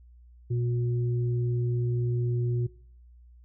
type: tone pair together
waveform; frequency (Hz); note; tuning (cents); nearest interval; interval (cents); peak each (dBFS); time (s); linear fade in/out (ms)
sine; 120.57 / 361.3; B2 / F#4; -41 / -41; octave + perfect fifth; 1900; -25 / -35; 0.5-2.67; 10
effects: noise-tail reverb RT60 0.5 s tail -19 dB re dry + added 60 Hz sine -50 dBFS peak until 3.44 s